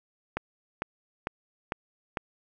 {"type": "click train", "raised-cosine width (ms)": 0.5, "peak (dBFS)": -14, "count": 5, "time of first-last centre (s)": [0.37, 2.172], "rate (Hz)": 2.22, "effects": []}